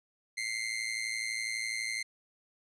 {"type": "tone with amplitude modulation", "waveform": "sawtooth", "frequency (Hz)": 2093, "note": "C7", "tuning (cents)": 0, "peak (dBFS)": -26, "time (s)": [0.37, 2.03], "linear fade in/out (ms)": 10, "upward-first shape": "sine", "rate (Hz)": 112, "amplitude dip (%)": 75, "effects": ["resampled to 24000 Hz"]}